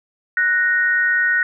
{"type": "tone pair together", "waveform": "sine", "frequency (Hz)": [1480, 1864.7], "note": ["F#6", "A#6"], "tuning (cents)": [0, 0], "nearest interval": "major third", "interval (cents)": 400, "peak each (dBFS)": -17, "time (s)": [0.37, 1.43], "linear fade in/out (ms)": 2, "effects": []}